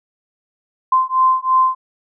sine beating tone pair, 1037 / 1040 Hz, C6 / C6, -16 / -11 cents, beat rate 3 Hz, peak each -15 dBFS, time 0.92-1.75 s, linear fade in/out 5 ms, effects none

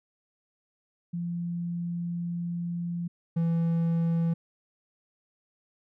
sine / triangle tone pair in turn, 172.3 / 166.72 Hz, F3 / E3, -23 / +20 cents, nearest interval minor second, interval 57 cents, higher first, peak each -29 / -21 dBFS, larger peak second, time 1.13-3.08 / 3.36-4.34 s, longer first, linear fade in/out 10 ms, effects none

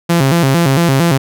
sawtooth tone with vibrato, 151.7 Hz, D#3, 44 cents flat, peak -5 dBFS, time 0.09-1.18 s, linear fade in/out 10 ms, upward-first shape square, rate 4.4 Hz, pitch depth 200 cents each way, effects none

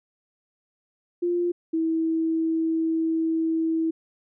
sine tone pair in turn, 349.2 / 324.3 Hz, F4 / E4, 0 / -28 cents, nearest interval minor second, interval 128 cents, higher first, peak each -21 dBFS, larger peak neither, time 1.22-1.52 / 1.73-3.91 s, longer second, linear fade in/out 10 ms, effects none

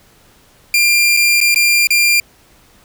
sawtooth tone with dropouts, 2390 Hz, D7, 30 cents sharp, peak -6 dBFS, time 0.74-2.2 s, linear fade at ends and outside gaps 2 ms, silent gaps 1.167-1.171 / 1.404-1.412 / 1.545-1.559 / 1.871-1.905 s, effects pink hiss -49 dBFS RMS until 2.84 s

